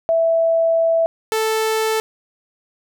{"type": "tone pair in turn", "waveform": ["sine", "sawtooth"], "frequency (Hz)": [659.3, 440], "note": ["E5", "A4"], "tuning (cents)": [0, 0], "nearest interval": "perfect fifth", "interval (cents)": 700, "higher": "first", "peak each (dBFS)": -13, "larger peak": "neither", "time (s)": [[0.09, 1.06], [1.32, 2]], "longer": "first", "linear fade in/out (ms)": 0, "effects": []}